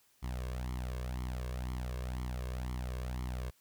sawtooth tone with flanger, 62.4 Hz, B1, 19 cents sharp, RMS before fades -38 dBFS, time 0.22-3.51 s, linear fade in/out 20 ms, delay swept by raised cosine 0.93 to 1.86 ms, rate 2 Hz, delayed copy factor +0.7, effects white hiss -69 dBFS RMS until 3.6 s

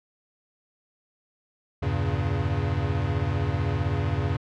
square chord, E diminished seventh, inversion none, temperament equal, 82.41 / 98 / 116.54 / 138.59 Hz, E2 / G2 / Bb2 / Db3, 0 / 0 / 0 / 0 cents, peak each -30 / -28 / -34 / -30 dBFS, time 1.82-4.37 s, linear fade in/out 10 ms, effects low-pass 3000 Hz 12 dB/octave

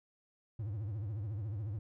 triangle tone with vibrato, 104.9 Hz, G#2, 18 cents sharp, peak -34 dBFS, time 0.59-1.79 s, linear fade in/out 5 ms, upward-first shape triangle, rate 14 Hz, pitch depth 210 cents each way, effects none

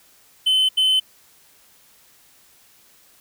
triangle tone bursts at uneven times, 3052 Hz, G7, 47 cents flat, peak -13 dBFS, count 2, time 0.46-0.69 / 0.77-1 s, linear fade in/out 10 ms, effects white hiss -54 dBFS RMS until 3.2 s

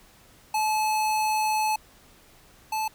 square tone pair in turn, 862 / 870.5 Hz, A5 / A5, -36 / -19 cents, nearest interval unison, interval 17 cents, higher second, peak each -23 / -26 dBFS, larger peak first, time 0.54-1.76 / 2.72-2.88 s, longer first, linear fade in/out 5 ms, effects pink hiss -55 dBFS RMS until 2.94 s

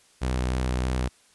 sawtooth tone with vibrato, 63 Hz, B1, 35 cents sharp, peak -20 dBFS, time 0.21-1.09 s, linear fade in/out 20 ms, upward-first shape square, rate 3.2 Hz, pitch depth 15 cents each way, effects white hiss -59 dBFS RMS until 1.34 s + resampled to 24000 Hz

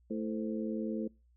harmonic tone with a mistuned harmonic, 110 Hz, A2, in tune, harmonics 2 / 3 / 4 / 5, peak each -35 / -39 / -41 / -43 dBFS, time 0.1-1.08 s, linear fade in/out 10 ms, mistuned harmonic 5, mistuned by -95 cents, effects noise-tail reverb RT60 0.3 s tail -26 dB re dry + added 60 Hz sine -63 dBFS peak until 1.36 s

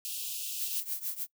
white high-pass noise, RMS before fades -37 dBFS, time 0.05-0.8 s, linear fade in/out 0 ms, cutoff 2600 Hz, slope 96 dB/octave
violet noise with tremolo, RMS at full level -32 dBFS, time 0.58-1.27 s, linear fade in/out 50 ms, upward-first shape triangle, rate 6.5 Hz, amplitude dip 90%
effects noise-tail reverb RT60 0.1 s tail -23 dB re dry

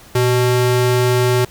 square ring-modulated tone, 248 Hz, B3, 7 cents sharp, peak -10 dBFS, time 0.15-1.45 s, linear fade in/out 5 ms, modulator 129 Hz, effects pink hiss -43 dBFS RMS until 1.5 s

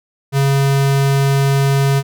square tone, 138 Hz, C#3, 7 cents flat, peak -12 dBFS, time 0.32-2.03 s, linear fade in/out 50 ms, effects none

